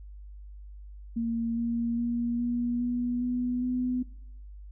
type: tone with pitch steps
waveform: sine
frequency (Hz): 230.5 / 233.7 / 237 / 240.3 / 243.6 / 247 / 250.5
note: A#3 / A#3 / A#3 / B3 / B3 / B3 / B3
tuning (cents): -19 / +5 / +29 / -47 / -24 / 0 / +25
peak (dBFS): -26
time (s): 1.16-4.03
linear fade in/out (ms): 10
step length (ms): 410
effects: noise-tail reverb RT60 0.8 s tail -21 dB re dry + added 50 Hz sine -42 dBFS peak until 4.71 s